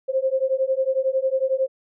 sine beating tone pair, 523 / 534 Hz, C5 / C5, -1 / +35 cents, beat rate 11 Hz, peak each -22 dBFS, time 0.08-1.68 s, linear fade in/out 20 ms, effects none

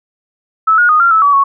sine tone with pitch steps, 1305 / 1438 / 1238 / 1381 / 1306 / 1142 / 1108 Hz, E6 / F#6 / D#6 / F6 / E6 / D6 / C#6, -18 / -50 / -9 / -20 / -17 / -49 / -1 cents, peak -6 dBFS, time 0.67-1.44 s, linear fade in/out 10 ms, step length 110 ms, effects none

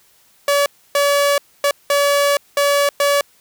sawtooth tone bursts at uneven times, 570 Hz, C#5, 48 cents sharp, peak -9 dBFS, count 6, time 0.48-0.66 / 0.95-1.38 / 1.64-1.71 / 1.9-2.37 / 2.57-2.89 / 3-3.21 s, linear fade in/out 2 ms, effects white hiss -54 dBFS RMS until 3.4 s

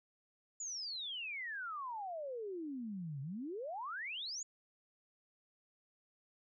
sine exponential two-way sweep, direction down then up, 7070 to 131.7 to 7070 Hz, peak -40 dBFS, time 0.6-4.43 s, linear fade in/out 5 ms, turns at 3.21 s, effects none

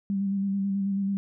sine tone with vibrato, 196.9 Hz, G3, 8 cents sharp, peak -24 dBFS, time 0.1-1.17 s, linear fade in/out 0 ms, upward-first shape square, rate 9.2 Hz, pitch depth 21 cents each way, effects none

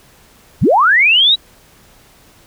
sine linear sweep, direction up, 53.5 to 3951 Hz, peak -7 dBFS, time 0.61-1.36 s, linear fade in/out 20 ms, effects pink hiss -47 dBFS RMS until 2.46 s

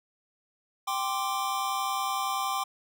square chord, G suspended fourth, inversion none, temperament just, 784 / 1045.3 / 1176 Hz, G5 / C6 / D6, 0 / -2 / +2 cents, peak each -33 dBFS, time 0.87-2.64 s, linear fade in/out 10 ms, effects none

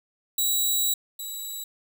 10% pulse tone pair in turn, 3885 / 3906 Hz, B7 / B7, -29 / -20 cents, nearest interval unison, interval 9 cents, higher second, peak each -14 / -25 dBFS, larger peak first, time 0.38-0.94 / 1.19-1.64 s, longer first, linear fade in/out 5 ms, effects none

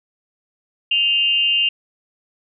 sine tone with amplitude modulation, 2801 Hz, F7, 4 cents sharp, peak -11 dBFS, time 0.91-1.69 s, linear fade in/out 5 ms, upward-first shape sine, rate 267 Hz, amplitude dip 70%, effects none

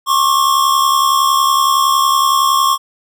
square tone pair together, 1080 / 1150.8 Hz, C#6 / D6, -45 / -36 cents, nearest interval minor second, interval 109 cents, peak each -12 / -17 dBFS, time 0.06-2.78 s, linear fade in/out 50 ms, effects none

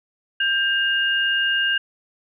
sine tone pair together, 1590 / 2833 Hz, G6 / F7, +24 / +24 cents, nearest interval minor seventh, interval 1000 cents, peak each -20 / -21 dBFS, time 0.4-1.78 s, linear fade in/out 5 ms, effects none

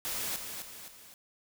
white noise with echo, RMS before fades -35 dBFS, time 0.05-0.36 s, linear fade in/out 0 ms, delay 260 ms, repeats 3, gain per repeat -6 dB, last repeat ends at 1.14 s, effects none

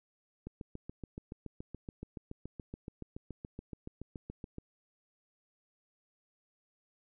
click train, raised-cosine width 3 ms, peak -29 dBFS, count 30, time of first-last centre 0.47-4.583 s, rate 7.05 Hz, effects none

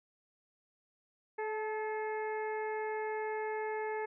harmonic tone with a mistuned harmonic, 430.5 Hz, A4, 38 cents flat, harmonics 1 / 2 / 3 / 4 / 5 / 6, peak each -36 / -39 / -53 / -45 / -47 / -60 dBFS, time 1.38-4.06 s, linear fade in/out 10 ms, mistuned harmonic 2, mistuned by +24 cents, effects none

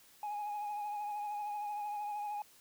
sine tone with vibrato, 830.6 Hz, G#5, in tune, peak -34 dBFS, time 0.23-2.42 s, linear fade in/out 2 ms, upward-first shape triangle, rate 13 Hz, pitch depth 36 cents each way, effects tanh soft clip ceiling -35 dBFS + white hiss -62 dBFS RMS until 2.6 s

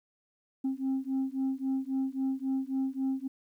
sine beating tone pair, 264.5 / 268.2 Hz, C4 / C4, +19 / +43 cents, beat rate 3.7 Hz, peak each -30 dBFS, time 0.64-3.28 s, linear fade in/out 10 ms, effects tanh soft clip ceiling -25 dBFS + 11-bit

